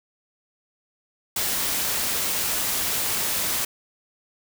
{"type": "noise", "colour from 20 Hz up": "white", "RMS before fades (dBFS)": -25, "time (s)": [1.36, 3.65], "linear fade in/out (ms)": 5, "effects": []}